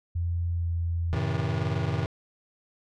sine tone with pitch glide, 85.7 to 84.72 Hz, F2 to E2, -32 to +48 cents, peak -25 dBFS, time 0.15-1.16 s, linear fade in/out 10 ms, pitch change -20 cents, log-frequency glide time 0.55-0.68 s
square chord, F# diminished seventh, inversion none, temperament just, 92.5 / 111 / 133.2 / 159.84 Hz, F#2 / A2 / C3 / Eb3, 0 / +16 / +31 / +47 cents, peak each -32 dBFS, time 1.13-2.06 s, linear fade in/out 0 ms
effects low-pass 4000 Hz 12 dB/octave

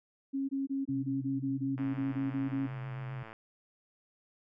sine tone bursts, 272.5 Hz, C#4, 29 cents flat, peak -30 dBFS, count 13, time 0.33-2.674 s, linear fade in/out 20 ms, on 160 ms, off 22 ms
sine tone with vibrato, 130.81 Hz, C3, in tune, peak -37 dBFS, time 0.89-3.23 s, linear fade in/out 2 ms, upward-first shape sine, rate 7.7 Hz, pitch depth 41 cents each way
click train, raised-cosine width 0.5 ms, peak -32 dBFS, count 173, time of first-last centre 1.78-3.33 s, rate 111 Hz
effects none

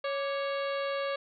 harmonic tone with a mistuned harmonic, 554.4 Hz, C#5, in tune, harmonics 1 / 2 / 3 / 4 / 5 / 6 / 7 / 8, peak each -31 / -37 / -41 / -43 / -45 / -47 / -48 / -49 dBFS, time 0.04-1.16 s, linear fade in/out 5 ms, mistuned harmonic 2, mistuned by +88 cents, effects none

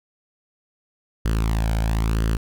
sawtooth tone with flanger, 55 Hz, A1, in tune, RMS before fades -21 dBFS, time 1.25-2.37 s, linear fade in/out 5 ms, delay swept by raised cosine 0.64 to 1.31 ms, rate 1 Hz, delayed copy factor +0.6, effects none

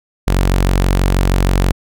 sawtooth tone, 46.25 Hz, F#1, in tune, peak -7 dBFS, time 0.27-1.72 s, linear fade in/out 10 ms, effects none

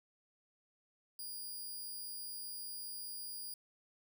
5% pulse tone, 4851 Hz, D#8, 45 cents flat, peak -36 dBFS, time 1.19-3.54 s, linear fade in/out 2 ms, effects none

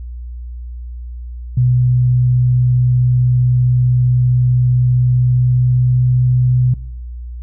sine tone with pitch glide, 124.6 to 125.54 Hz, B2 to B2, +16 to +29 cents, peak -9 dBFS, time 1.57-6.74 s, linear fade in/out 5 ms, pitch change +13 cents, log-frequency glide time 5.02-6.25 s, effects noise-tail reverb RT60 0.9 s tail -24 dB re dry + added 60 Hz sine -25 dBFS peak until 7.42 s

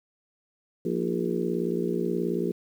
harmonic tone with a mistuned harmonic, 58.5 Hz, A#1, 7 cents sharp, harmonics 3 / 4 / 5 / 6 / 7 / 8, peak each -31 / -32 / -38 / -30 / -30 / -36 dBFS, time 0.85-2.52 s, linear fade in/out 5 ms, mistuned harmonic 5, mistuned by +100 cents, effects 9-bit

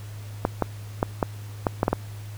clicks, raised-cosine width 1 ms, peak -6 dBFS, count 8, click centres 0.451 / 0.623 / 1.029 / 1.228 / 1.668 / 1.831 / 1.881 / 1.93 s, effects added 104 Hz sine -35 dBFS peak until 2.37 s + pink hiss -48 dBFS RMS until 2.37 s

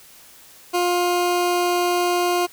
20% pulse tone, 353.6 Hz, F4, 22 cents sharp, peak -13 dBFS, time 0.73-2.47 s, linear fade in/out 20 ms, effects white hiss -47 dBFS RMS until 2.52 s

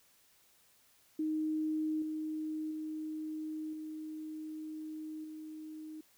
sine tone with level steps, 311.1 Hz, D#4, in tune, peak -31 / -35 / -37 / -40 / -43 dBFS, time 1.19-6.01 s, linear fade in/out 5 ms, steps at 2.02 / 2.71 / 3.73 / 5.24 s, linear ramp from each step 2 ms, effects white hiss -67 dBFS RMS until 6.17 s

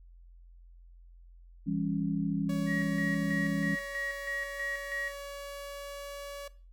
sine chord, C# diminished, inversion first, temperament just, 166.31 / 199.57 / 277.2 Hz, E3 / G3 / C#4, +16 / +31 / 0 cents, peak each -33 dBFS, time 1.66-3.76 s, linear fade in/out 20 ms
sawtooth tone with pitch glide, 562 to 567.2 Hz, C#5 to C#5, +24 to +40 cents, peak -36 dBFS, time 2.49-6.48 s, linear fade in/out 5 ms, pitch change +16 cents, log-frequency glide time 3.98-6.2 s
sine tone with tremolo, 1900 Hz, A#6, 33 cents sharp, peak -33 dBFS, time 2.66-5.13 s, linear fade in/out 50 ms, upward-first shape square, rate 3.1 Hz, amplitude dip 60%
effects noise-tail reverb RT60 0.4 s tail -19 dB re dry + added 43 Hz sine -51 dBFS peak until 6.72 s

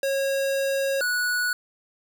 square tone pair in turn, 546 / 1469.9 Hz, C#5 / F#6, -26 / -12 cents, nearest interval octave + perfect fourth, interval 1714 cents, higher second, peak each -23 dBFS, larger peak neither, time 0.03-1.01 / 1.01-1.53 s, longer first, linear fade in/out 2 ms, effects none

